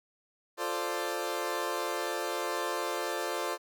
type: chord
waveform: 20% pulse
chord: D minor seventh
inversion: first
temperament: equal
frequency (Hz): 349.2 / 440 / 523.3 / 587.3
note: F4 / A4 / C5 / D5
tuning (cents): 0 / 0 / 0 / 0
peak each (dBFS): -32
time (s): 0.57-3.58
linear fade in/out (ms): 50
effects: none